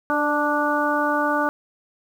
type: harmonic tone with a mistuned harmonic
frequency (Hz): 293.7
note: D4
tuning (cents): 0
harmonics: 1 / 2 / 3 / 4 / 5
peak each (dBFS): -25 / -25 / -25 / -25 / -25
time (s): 0.1-1.49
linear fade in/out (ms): 0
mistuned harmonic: 2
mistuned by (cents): +18
effects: 8-bit